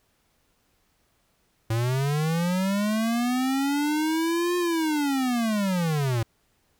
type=linear two-way sweep; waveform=square; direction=up then down; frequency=110 to 356.5 to 110 Hz; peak=-23 dBFS; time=1.7-6.23 s; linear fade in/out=5 ms; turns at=4.57 s; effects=pink hiss -68 dBFS RMS until 6.79 s